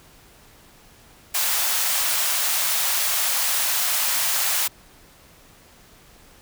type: high-pass noise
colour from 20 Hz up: white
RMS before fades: -22 dBFS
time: 1.34-4.68 s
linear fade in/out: 10 ms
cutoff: 640 Hz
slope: 24 dB/octave
effects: pink hiss -51 dBFS RMS until 6.41 s